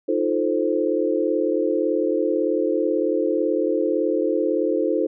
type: chord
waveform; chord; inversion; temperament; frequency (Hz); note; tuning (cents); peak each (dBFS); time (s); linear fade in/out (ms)
sine; F dominant seventh; third; equal; 311.1 / 349.2 / 440 / 523.3; Eb4 / F4 / A4 / C5; 0 / 0 / 0 / 0; -24; 0.08-5.07; 10
effects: none